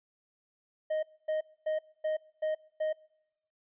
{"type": "tone bursts", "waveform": "triangle", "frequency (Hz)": 622.3, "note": "D#5", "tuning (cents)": 0, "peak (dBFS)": -26, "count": 6, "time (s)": [0.9, 2.93], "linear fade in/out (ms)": 10, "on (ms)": 130, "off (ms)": 250, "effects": ["noise-tail reverb RT60 0.9 s tail -25 dB re dry", "resampled to 8000 Hz"]}